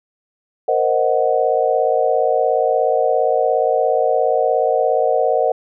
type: chord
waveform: sine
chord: C half-diminished seventh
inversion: third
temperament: equal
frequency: 466.2 / 523.3 / 622.3 / 740 Hz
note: Bb4 / C5 / Eb5 / Gb5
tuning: 0 / 0 / 0 / 0 cents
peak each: -19 dBFS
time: 0.68-5.52 s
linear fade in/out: 5 ms
effects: none